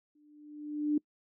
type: tone with exponential growth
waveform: sine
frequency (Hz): 297.7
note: D4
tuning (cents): +24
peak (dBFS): -23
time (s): 0.15-0.98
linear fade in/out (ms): 5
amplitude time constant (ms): 180
effects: noise-tail reverb RT60 0.1 s tail -25 dB re dry